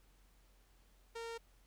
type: tone with low-pass filter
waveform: sawtooth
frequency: 460.4 Hz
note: A#4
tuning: 22 cents flat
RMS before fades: -45 dBFS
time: 1.15-1.38 s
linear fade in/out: 10 ms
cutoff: 7800 Hz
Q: 0.75
effects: added 45 Hz sine -65 dBFS peak until 1.66 s + pink hiss -72 dBFS RMS until 1.66 s